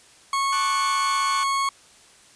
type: tone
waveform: 40% pulse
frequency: 1099 Hz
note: C#6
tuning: 15 cents flat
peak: -20 dBFS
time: 0.33-1.69 s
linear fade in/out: 2 ms
type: chord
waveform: sawtooth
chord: D major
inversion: second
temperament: equal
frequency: 880 / 1174.7 / 1480 Hz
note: A5 / D6 / F#6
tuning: 0 / 0 / 0 cents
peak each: -33 / -29 / -29 dBFS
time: 0.52-1.44 s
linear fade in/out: 10 ms
effects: white hiss -52 dBFS RMS until 2.35 s + resampled to 22050 Hz